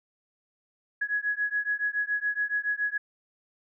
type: beating tone pair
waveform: sine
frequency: 1672 / 1679.1 Hz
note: G#6 / G#6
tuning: +11 / +19 cents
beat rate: 7.1 Hz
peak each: -29 dBFS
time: 1.01-2.98 s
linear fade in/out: 10 ms
effects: none